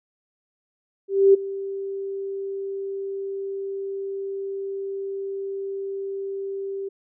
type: tone with ADSR envelope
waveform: sine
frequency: 392 Hz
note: G4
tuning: in tune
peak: -9 dBFS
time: 1.08-6.89 s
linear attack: 260 ms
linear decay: 13 ms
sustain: -18 dB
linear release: 11 ms
effects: none